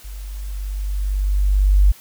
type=tone with level ramp; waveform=sine; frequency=48.9 Hz; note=G1; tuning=4 cents flat; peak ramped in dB=-30 to -8 dBFS; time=0.04-1.92 s; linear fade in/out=10 ms; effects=white hiss -45 dBFS RMS until 2 s